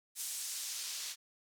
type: noise with band-pass filter sweep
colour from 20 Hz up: white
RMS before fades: -41 dBFS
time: 0.15-1.16 s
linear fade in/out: 50 ms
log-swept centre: 8200 to 4400 Hz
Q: 1
effects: none